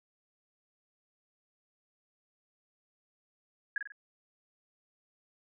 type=tone with echo; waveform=sine; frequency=1661.2 Hz; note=G#6; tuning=in tune; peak=-28 dBFS; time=3.76-3.78 s; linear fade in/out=2 ms; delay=47 ms; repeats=3; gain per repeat=-6 dB; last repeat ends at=3.921 s; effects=none